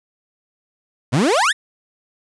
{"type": "exponential sweep", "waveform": "30% pulse", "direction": "up", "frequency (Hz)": [109.3, 1955], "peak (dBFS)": -11, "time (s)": [1.12, 1.53], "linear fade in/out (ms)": 20, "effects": ["resampled to 22050 Hz", "8-bit"]}